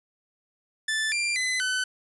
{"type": "tone with pitch steps", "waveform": "sawtooth", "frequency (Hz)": [1756, 2377, 2021, 1511], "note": ["A6", "D7", "B6", "F#6"], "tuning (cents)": [-4, 20, 39, 36], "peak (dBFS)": -21, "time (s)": [0.88, 1.84], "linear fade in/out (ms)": 5, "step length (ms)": 240, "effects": ["resampled to 24000 Hz", "10-bit"]}